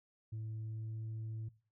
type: tone with pitch glide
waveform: sine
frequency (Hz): 110 to 110.77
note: A2 to A2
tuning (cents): 0 to +12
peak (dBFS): -37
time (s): 0.32-1.49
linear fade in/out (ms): 10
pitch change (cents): +12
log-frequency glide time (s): 0.61-1.03
effects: noise-tail reverb RT60 0.4 s tail -21 dB re dry + tanh soft clip ceiling -38 dBFS